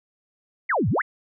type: exponential two-way sweep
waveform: sine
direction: down then up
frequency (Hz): 2284 to 89.3 to 2284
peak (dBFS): -19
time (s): 0.69-1.02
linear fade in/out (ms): 10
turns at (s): 0.89
effects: none